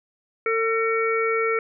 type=harmonic tone with a mistuned harmonic; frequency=450 Hz; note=A4; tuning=39 cents sharp; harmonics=1 / 3 / 4 / 5; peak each=-22 / -26 / -34 / -26 dBFS; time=0.46-1.59 s; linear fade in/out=2 ms; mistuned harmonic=4; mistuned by=+50 cents; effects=none